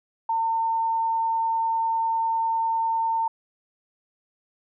sine tone, 905 Hz, A5, 48 cents sharp, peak -21 dBFS, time 0.29-3.28 s, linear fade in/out 5 ms, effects none

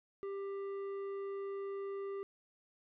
sine tone with tanh clipping, 395 Hz, G4, 13 cents sharp, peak -40 dBFS, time 0.23-2.23 s, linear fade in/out 0 ms, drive 9 dB, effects none

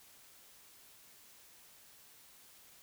silence, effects white hiss -60 dBFS RMS until 2.82 s

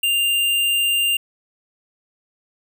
square tone, 2794 Hz, F7, in tune, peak -17 dBFS, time 0.03-1.17 s, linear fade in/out 5 ms, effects none

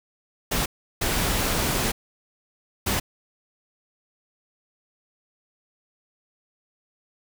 pink noise bursts at uneven times, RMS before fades -24 dBFS, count 3, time 0.51-0.66 / 1.01-1.92 / 2.86-3 s, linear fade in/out 10 ms, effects none

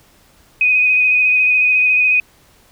sine tone with vibrato, 2500 Hz, D#7, 8 cents sharp, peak -10 dBFS, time 0.61-2.2 s, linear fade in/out 2 ms, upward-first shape sine, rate 14 Hz, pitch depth 21 cents each way, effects pink hiss -51 dBFS RMS until 2.71 s

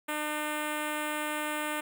5% pulse tone with notch filter, 302 Hz, D4, 48 cents sharp, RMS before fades -33 dBFS, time 0.08-1.81 s, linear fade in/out 10 ms, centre 4600 Hz, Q 0.7, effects none

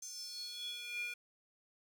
square tone with high-pass filter sweep, 481.9 Hz, B4, 43 cents flat, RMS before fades -44 dBFS, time 0.02-1.14 s, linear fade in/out 5 ms, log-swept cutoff 6400 to 2100 Hz, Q 7.8, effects none

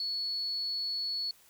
sine tone, 4400 Hz, C#8, 14 cents flat, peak -31 dBFS, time 0-1.31 s, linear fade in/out 2 ms, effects white hiss -61 dBFS RMS until 1.49 s

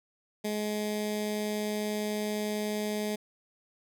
15% pulse tone with notch filter, 210.9 Hz, G#3, 27 cents sharp, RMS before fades -32 dBFS, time 0.44-3.16 s, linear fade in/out 10 ms, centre 1200 Hz, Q 0.84, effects none

